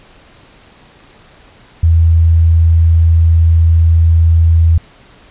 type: tone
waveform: sine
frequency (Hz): 82.41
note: E2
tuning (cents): 0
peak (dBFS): -5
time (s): 1.83-4.78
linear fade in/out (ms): 5
effects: pink hiss -43 dBFS RMS until 5.3 s + resampled to 8000 Hz